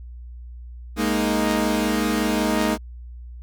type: chord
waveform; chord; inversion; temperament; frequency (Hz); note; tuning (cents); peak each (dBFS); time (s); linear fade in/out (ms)
sawtooth; Ab suspended second; none; equal; 207.7 / 233.1 / 311.1; Ab3 / Bb3 / Eb4; 0 / 0 / 0; -20; 0.96-2.78; 50
effects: added 60 Hz sine -35 dBFS peak until 3.42 s